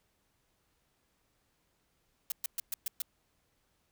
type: noise bursts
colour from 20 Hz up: blue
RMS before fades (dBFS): -34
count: 6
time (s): 2.3-3.02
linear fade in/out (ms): 2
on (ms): 20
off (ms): 120
effects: pink hiss -75 dBFS RMS until 3.91 s